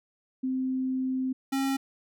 sine / square tone pair in turn, 259.9 / 270.6 Hz, C4 / C#4, -11 / -42 cents, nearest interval minor second, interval 69 cents, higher second, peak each -26 dBFS, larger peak neither, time 0.43-1.33 / 1.52-1.77 s, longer first, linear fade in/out 10 ms, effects none

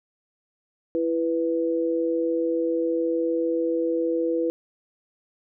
sine tone pair together, 333 / 493.9 Hz, E4 / B4, +18 / 0 cents, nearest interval perfect fifth, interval 682 cents, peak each -24 dBFS, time 0.95-4.5 s, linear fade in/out 0 ms, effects none

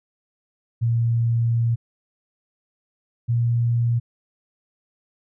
sine tone pair in turn, 116.54 / 118.17 Hz, A#2 / A#2, 0 / +24 cents, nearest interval unison, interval 24 cents, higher second, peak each -17 dBFS, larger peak neither, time 0.81-1.76 / 3.28-4 s, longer first, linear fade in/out 20 ms, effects none

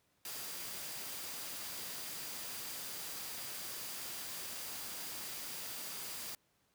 sine tone in noise, 4765 Hz, D8, 24 cents sharp, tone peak -54 dBFS, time 0.25-6.35 s, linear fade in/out 2 ms, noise white, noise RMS -44 dBFS, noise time 0.25-6.35 s, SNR -13 dB, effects pink hiss -75 dBFS RMS until 6.74 s + high-pass 80 Hz 12 dB/octave

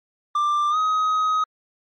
triangle tone with pitch glide, 1184 to 1261.7 Hz, D6 to D#6, +14 to +24 cents, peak -16 dBFS, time 0.35-1.44 s, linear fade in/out 5 ms, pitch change +110 cents, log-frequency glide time 0.7-0.77 s, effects MP3 32 kbps

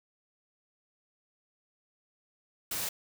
white noise, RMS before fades -34 dBFS, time 2.71-2.89 s, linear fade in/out 5 ms, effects none

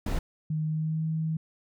brown noise, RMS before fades -28 dBFS, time 0.06-0.19 s, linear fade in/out 5 ms
sine tone with pitch glide, 155.56 to 159.29 Hz, D#3 to D#3, 0 to +41 cents, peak -26 dBFS, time 0.5-1.37 s, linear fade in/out 5 ms, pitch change +41 cents, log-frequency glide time 0.66-1.05 s
effects none

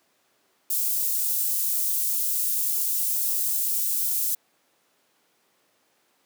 white high-pass noise, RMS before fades -25 dBFS, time 0.7-4.35 s, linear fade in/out 5 ms, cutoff 9500 Hz, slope 12 dB/octave, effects pink hiss -66 dBFS RMS until 6.25 s + high-pass 300 Hz 12 dB/octave

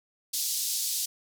pink band-pass noise, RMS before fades -30 dBFS, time 0.33-1.06 s, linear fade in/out 10 ms, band 4300 to 16000 Hz, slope 24 dB/octave, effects none

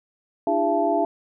sine tone cluster, 298.9 / 338.2 / 403.4 / 678 / 873 Hz, D4 / E4 / G4 / E5 / A5, +31 / +44 / +50 / +49 / -14 cents, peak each -26 / -28 / -27 / -21 / -27 dBFS, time 0.47-1.05 s, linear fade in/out 2 ms, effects none

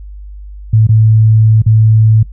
sine tone with dropouts, 110 Hz, A2, in tune, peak -4 dBFS, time 0.73-2.23 s, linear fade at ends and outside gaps 5 ms, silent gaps 0.87-0.89 / 1.62-1.662 s, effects noise-tail reverb RT60 0.1 s tail -21 dB re dry + added 50 Hz sine -26 dBFS peak until 2.32 s

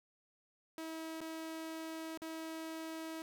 sawtooth tone with dropouts, 322 Hz, E4, 41 cents flat, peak -38 dBFS, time 0.78-3.22 s, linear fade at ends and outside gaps 1 ms, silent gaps 1.206-1.213 / 2.175-2.219 s, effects none

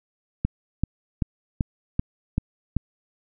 click train, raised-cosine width 5 ms, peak -9 dBFS, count 7, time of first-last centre 0.45-2.767 s, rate 2.59 Hz, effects none

